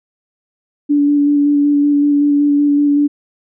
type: tone with vibrato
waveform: sine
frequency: 289.1 Hz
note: D4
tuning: 27 cents flat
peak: -9 dBFS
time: 0.89-3.08 s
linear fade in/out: 20 ms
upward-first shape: square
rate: 5.3 Hz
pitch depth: 11 cents each way
effects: none